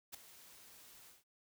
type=noise with ADSR envelope; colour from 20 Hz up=white; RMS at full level=-44 dBFS; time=0.12-1.24 s; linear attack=24 ms; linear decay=5 ms; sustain=-15 dB; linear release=160 ms; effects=none